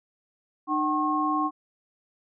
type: tone cluster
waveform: sine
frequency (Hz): 303.2 / 760 / 1081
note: D#4 / F#5 / C#6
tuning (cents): -45 / +46 / -44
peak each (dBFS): -27 / -30 / -25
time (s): 0.67-1.51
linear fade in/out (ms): 50
effects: none